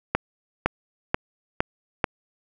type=accelerating click train; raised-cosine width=0.5 ms; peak=-4 dBFS; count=5; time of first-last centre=0.15-2.042 s; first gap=510 ms; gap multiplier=0.95; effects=none